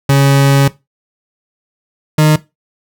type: tone pair in turn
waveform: 40% pulse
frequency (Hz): 138.59 / 153.48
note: C#3 / D#3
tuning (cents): 0 / -23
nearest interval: major second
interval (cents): 177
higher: second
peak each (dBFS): -5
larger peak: neither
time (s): 0.09-0.68 / 2.18-2.36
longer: first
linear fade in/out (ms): 5
effects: noise-tail reverb RT60 0.2 s tail -17 dB re dry